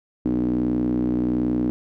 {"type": "tone with band-pass filter", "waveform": "sawtooth", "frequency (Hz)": 61.3, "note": "B1", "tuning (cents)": -12, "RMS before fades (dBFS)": -22, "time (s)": [0.25, 1.7], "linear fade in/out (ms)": 0, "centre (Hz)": 280, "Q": 8.8, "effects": []}